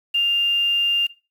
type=tone with quantisation; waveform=sine; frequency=2800 Hz; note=F7; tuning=4 cents sharp; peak=-16 dBFS; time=0.14-1.07 s; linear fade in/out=10 ms; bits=7; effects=noise-tail reverb RT60 0.3 s tail -19 dB re dry